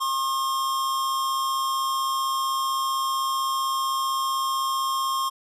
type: tone pair together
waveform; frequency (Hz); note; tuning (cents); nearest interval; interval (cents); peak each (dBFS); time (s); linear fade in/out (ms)
square; 1074.3 / 1210; C6 / D#6; +45 / -49; major second; 206; -24 / -35; 0-5.3; 20
effects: resampled to 32000 Hz